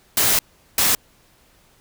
white noise bursts at uneven times, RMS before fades -17 dBFS, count 2, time 0.17-0.39 / 0.78-0.95 s, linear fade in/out 2 ms, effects pink hiss -56 dBFS RMS until 1.8 s

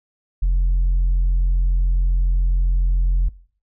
sine tone, 43.63 Hz, F1, 1 cent flat, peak -12 dBFS, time 0.42-3.29 s, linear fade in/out 10 ms, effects noise-tail reverb RT60 0.5 s tail -21 dB re dry + tanh soft clip ceiling -13 dBFS

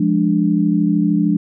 sine chord, D diminished, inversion first, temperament equal, 174.61 / 207.7 / 293.7 Hz, F3 / Ab3 / D4, 0 / 0 / 0 cents, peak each -17 dBFS, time 0-1.37 s, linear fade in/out 5 ms, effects none

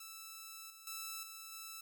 5% pulse tone with level steps, 1318.5 Hz, E6, in tune, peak -37 / -43 / -31 / -37 / -35 dBFS, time 0-1.81 s, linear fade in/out 5 ms, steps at 0.7 / 0.87 / 1.23 / 1.52 s, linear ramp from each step 2 ms, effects none

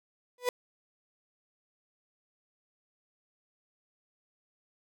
35% pulse tone with exponential growth, 493.9 Hz, B4, in tune, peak -21 dBFS, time 0.38-0.49 s, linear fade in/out 2 ms, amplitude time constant 22 ms, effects none

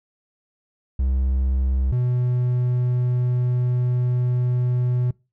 triangle tone pair in turn, 65.41 / 123.91 Hz, C2 / B2, 0 / +6 cents, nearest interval major seventh, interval 1106 cents, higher second, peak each -16 dBFS, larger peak neither, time 0.99-1.92 / 1.92-5.11 s, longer second, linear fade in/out 5 ms, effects noise-tail reverb RT60 0.3 s tail -25 dB re dry

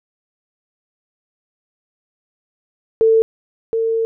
sine tone pair in turn, 447.2 / 451.9 Hz, A4 / A4, +28 / +46 cents, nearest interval unison, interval 18 cents, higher second, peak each -9 / -15 dBFS, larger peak first, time 3.01-3.22 / 3.73-4.05 s, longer second, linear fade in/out 0 ms, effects none

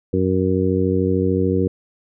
harmonic tone, 93.5 Hz, F#2, 19 cents sharp, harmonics 1 / 2 / 3 / 4 / 5, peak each -22 / -22 / -22 / -22 / -22 dBFS, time 0.13-1.68 s, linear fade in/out 5 ms, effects none

